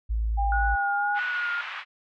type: tone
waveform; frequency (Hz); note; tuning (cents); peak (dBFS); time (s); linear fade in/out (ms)
sine; 55; A1; 0; -23; 0.09-0.76; 20
type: tone with pitch glide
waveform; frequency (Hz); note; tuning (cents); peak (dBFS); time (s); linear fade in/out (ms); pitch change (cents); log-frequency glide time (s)
sine; 801 to 820.7; G5 to G#5; +37 to -21; -25; 0.37-1.2; 20; +42; 0.86-1.05
type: tone with vibrato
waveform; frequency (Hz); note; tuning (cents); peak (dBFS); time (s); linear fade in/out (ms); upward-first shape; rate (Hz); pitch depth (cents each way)
sine; 1442; F#6; -45; -26; 0.52-1.61; 2; triangle; 1.7; 39
type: band-pass noise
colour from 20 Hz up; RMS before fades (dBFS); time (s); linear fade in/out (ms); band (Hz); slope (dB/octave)
pink; -36; 1.14-1.85; 50; 1100 to 2900; 24
effects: none